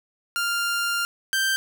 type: tone pair in turn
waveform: sawtooth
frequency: 1396.9 / 1568 Hz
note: F6 / G6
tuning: 0 / 0 cents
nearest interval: major second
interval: 200 cents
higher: second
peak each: -19 / -17 dBFS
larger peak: second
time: 0.36-1.05 / 1.33-1.56 s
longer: first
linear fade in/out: 0 ms
effects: none